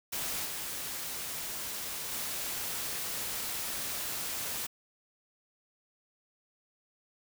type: noise with level steps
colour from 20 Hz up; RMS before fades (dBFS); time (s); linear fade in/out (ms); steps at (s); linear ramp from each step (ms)
white; -35 / -38 / -36; 0.12-4.67; 10; 0.45 / 2.11; 10
effects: none